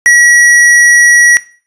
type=tone; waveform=square; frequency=1923 Hz; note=B6; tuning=47 cents flat; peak=-3 dBFS; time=0.06-1.37 s; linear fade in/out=0 ms; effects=noise-tail reverb RT60 0.4 s tail -18 dB re dry + resampled to 22050 Hz